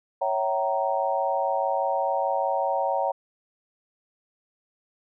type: chord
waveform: sine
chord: C# diminished seventh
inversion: none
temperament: equal with one note detuned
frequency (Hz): 554.4 / 659.3 / 765.6 / 932.3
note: C#5 / E5 / G5 / Bb5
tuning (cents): 0 / 0 / -41 / 0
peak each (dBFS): -27 / -30 / -27 / -28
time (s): 0.21-3.12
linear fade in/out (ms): 10
effects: none